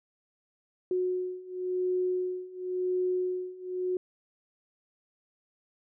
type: beating tone pair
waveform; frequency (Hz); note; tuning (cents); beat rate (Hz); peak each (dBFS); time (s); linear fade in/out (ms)
sine; 365.1 / 366.04; F#4 / F#4; -23 / -19; 0.94; -32 / -30; 0.91-3.97; 2
effects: none